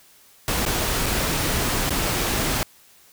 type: noise with dropouts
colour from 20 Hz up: pink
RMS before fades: -23 dBFS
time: 0.48-2.63 s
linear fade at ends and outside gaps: 0 ms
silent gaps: 0.652-0.663 / 1.06-1.064 / 1.894-1.906 s
effects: white hiss -53 dBFS RMS until 3.12 s